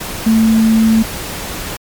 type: tone in noise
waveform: sine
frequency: 222.5 Hz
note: A3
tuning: 20 cents sharp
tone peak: -7 dBFS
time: 0.26-1.03 s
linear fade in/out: 10 ms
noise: pink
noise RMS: -24 dBFS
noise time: 0-1.77 s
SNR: +14 dB
effects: MP3 96 kbps